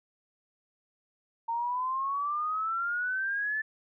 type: exponential sweep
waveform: sine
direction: up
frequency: 914 to 1760 Hz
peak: -28 dBFS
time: 1.48-3.62 s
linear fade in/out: 10 ms
effects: none